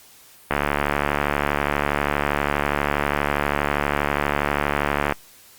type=click train; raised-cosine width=0.5 ms; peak=-4 dBFS; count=335; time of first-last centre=0.51-5.123 s; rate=72.4 Hz; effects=white hiss -49 dBFS RMS until 5.58 s + Opus 48 kbps